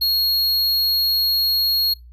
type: tone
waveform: square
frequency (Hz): 4299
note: C8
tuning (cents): +46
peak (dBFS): -17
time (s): 0.01-1.94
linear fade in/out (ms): 10
effects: noise-tail reverb RT60 0.2 s tail -21 dB re dry + added 60 Hz sine -40 dBFS peak until 2.12 s